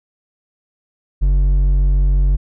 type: tone with hard clipping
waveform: sine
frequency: 47 Hz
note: F#1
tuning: 28 cents sharp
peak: -12 dBFS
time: 1.21-2.37 s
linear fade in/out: 20 ms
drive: 5 dB
effects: none